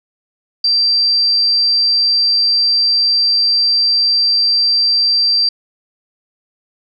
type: tone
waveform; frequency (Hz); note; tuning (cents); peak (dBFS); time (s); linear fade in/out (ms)
sine; 4701; D8; +1; -10; 0.64-5.49; 5
effects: none